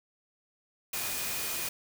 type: tone in noise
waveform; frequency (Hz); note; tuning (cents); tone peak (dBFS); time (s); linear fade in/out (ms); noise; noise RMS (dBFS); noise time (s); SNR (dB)
sine; 2462; D#7; -19; -44; 0.93-1.69; 5; white; -34; 0.93-1.69; -13
effects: none